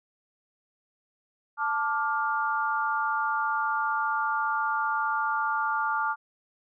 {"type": "chord", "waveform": "sine", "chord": "D minor", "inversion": "second", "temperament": "just", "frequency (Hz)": [881, 1174.7, 1409.6], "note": ["A5", "D6", "F6"], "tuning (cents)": [2, 0, 16], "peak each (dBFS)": -29, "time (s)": [1.57, 6.16], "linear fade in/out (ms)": 50, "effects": []}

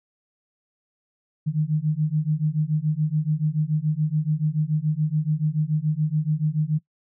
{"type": "beating tone pair", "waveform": "sine", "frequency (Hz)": [150, 157], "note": ["D3", "D#3"], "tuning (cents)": [37, 16], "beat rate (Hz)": 7, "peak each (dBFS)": -23, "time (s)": [1.46, 6.79], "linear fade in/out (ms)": 20, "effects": ["noise-tail reverb RT60 0.1 s tail -21 dB re dry"]}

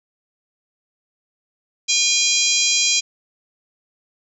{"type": "harmonic tone", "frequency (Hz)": 808, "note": "G#5", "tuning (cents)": -48, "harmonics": [3, 4, 5, 6, 7, 8, 9], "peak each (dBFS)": [-23, -23, -23, -23, -23, -23, -23], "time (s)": [1.88, 3.01], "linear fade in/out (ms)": 20, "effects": []}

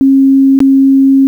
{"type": "tone with dropouts", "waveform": "sine", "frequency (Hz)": 270.4, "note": "C#4", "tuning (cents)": -43, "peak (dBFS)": -3, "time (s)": [0.01, 1.27], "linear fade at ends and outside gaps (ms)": 0, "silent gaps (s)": [0.59, 0.604], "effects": ["7-bit"]}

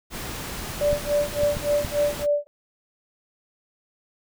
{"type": "noise", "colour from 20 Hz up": "pink", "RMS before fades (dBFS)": -33, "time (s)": [0.1, 2.27], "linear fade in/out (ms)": 50}
{"type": "tone with tremolo", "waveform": "sine", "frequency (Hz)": 584, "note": "D5", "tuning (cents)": -10, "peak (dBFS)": -17, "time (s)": [0.81, 2.47], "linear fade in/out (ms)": 0, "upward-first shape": "sine", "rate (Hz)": 3.5, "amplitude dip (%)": 100}
{"type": "clicks", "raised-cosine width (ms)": 5, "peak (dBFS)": -17, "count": 4, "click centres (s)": [0.93, 1.434, 1.569, 1.848]}
{"effects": []}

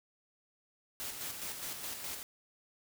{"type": "noise with tremolo", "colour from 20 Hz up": "white", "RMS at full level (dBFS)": -40, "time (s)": [1, 2.23], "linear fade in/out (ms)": 0, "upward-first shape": "square", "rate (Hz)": 4.8, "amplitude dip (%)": 40, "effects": []}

